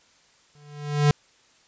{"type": "tone with exponential growth", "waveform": "square", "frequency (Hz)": 146.83, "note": "D3", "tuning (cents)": 0, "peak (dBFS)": -14, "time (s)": [0.55, 1.11], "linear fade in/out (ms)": 2, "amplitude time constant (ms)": 120, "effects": ["white hiss -59 dBFS RMS until 1.67 s", "resampled to 16000 Hz"]}